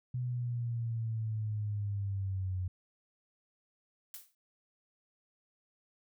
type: linear sweep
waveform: sine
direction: down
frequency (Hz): 125.5 to 90.9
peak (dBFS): -32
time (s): 0.14-2.68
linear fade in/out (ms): 5
type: noise with exponential decay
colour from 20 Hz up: blue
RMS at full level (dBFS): -42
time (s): 4.14-4.35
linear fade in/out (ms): 1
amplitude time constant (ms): 45
effects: none